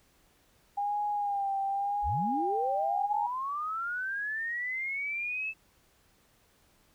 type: tone with vibrato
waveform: sine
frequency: 807 Hz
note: G#5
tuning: 50 cents flat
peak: -28 dBFS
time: 0.77-3.27 s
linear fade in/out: 10 ms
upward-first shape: sine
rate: 0.91 Hz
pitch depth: 48 cents each way
type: linear sweep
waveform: sine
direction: up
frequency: 35.53 to 2637 Hz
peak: -31 dBFS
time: 2.02-5.54 s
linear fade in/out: 50 ms
effects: pink hiss -66 dBFS RMS until 6.94 s